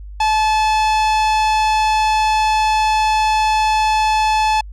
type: tone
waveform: 45% pulse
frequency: 865 Hz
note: A5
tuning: 30 cents flat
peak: -13 dBFS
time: 0.2-4.61 s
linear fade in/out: 5 ms
effects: added 50 Hz sine -30 dBFS peak until 4.72 s + low-pass 6000 Hz 12 dB/octave